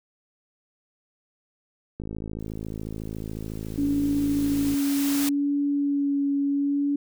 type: click train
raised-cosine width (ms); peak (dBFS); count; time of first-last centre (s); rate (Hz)
3; -21; 149; 2-4.741; 54
type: noise with exponential growth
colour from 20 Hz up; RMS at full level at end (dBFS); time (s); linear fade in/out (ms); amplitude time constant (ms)
white; -29; 2.39-5.29; 2; 630
type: tone with vibrato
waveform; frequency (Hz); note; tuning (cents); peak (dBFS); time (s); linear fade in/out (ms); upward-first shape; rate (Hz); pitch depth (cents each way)
sine; 283.2; C#4; +37; -21; 3.78-6.96; 5; sine; 0.69; 14
effects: none